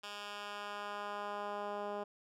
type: tone with band-pass filter sweep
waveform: 10% pulse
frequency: 205.2 Hz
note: G#3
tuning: 21 cents flat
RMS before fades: -42 dBFS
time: 0.03-2.04 s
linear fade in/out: 10 ms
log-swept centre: 3100 to 550 Hz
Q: 0.89
effects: none